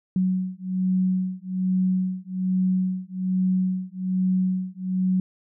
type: beating tone pair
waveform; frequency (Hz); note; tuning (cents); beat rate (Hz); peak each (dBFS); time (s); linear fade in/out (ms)
sine; 185 / 186.2; F#3 / F#3; 0 / +11; 1.2; -24; 0.16-5.2; 2
effects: none